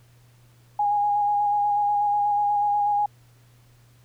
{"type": "tone with vibrato", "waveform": "sine", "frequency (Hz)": 823, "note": "G#5", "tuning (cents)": -16, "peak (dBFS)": -19, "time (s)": [0.79, 3.06], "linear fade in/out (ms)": 5, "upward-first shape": "square", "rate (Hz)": 8.2, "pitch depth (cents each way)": 15, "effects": ["added 120 Hz sine -53 dBFS peak until 4.04 s", "pink hiss -61 dBFS RMS until 4.04 s"]}